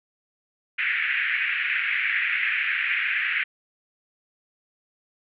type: band-pass noise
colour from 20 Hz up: white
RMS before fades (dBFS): -25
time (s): 0.78-3.44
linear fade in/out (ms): 10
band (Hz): 1600 to 2500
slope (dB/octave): 48
effects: none